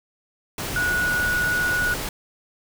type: tone in noise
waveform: sine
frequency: 1462 Hz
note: F#6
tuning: 21 cents flat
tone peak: -20 dBFS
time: 0.76-1.94 s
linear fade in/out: 2 ms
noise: pink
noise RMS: -29 dBFS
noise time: 0.58-2.09 s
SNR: +6 dB
effects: none